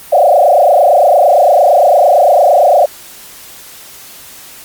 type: tone with frequency modulation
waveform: sine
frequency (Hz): 650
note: E5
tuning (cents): -24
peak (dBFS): -4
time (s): 0.12-2.86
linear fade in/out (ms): 10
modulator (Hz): 28.8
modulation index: 3.4
effects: white hiss -34 dBFS RMS until 4.64 s + Opus 32 kbps